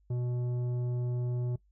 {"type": "tone with tanh clipping", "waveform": "sine", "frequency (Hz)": 122.8, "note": "B2", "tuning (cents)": -9, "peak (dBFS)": -31, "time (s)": [0.1, 1.56], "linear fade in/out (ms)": 5, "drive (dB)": 10, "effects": ["noise-tail reverb RT60 0.1 s tail -20 dB re dry", "added 50 Hz sine -63 dBFS peak until 1.71 s"]}